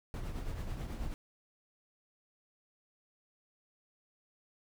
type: noise with tremolo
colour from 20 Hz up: brown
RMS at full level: -36 dBFS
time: 0.14-1.14 s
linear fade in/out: 0 ms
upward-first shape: triangle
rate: 9.2 Hz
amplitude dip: 55%
effects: none